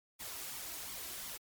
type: noise with flanger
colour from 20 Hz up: white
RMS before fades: -44 dBFS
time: 0.19-1.38 s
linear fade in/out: 20 ms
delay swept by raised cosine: 0.89 to 3.09 ms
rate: 2.8 Hz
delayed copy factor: +0.5
effects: MP3 96 kbps